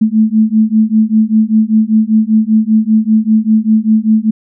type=beating tone pair; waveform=sine; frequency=215.8 / 220.9 Hz; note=A3 / A3; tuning=-33 / +7 cents; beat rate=5.1 Hz; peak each=-10 dBFS; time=0.01-4.31 s; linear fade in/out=10 ms; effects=none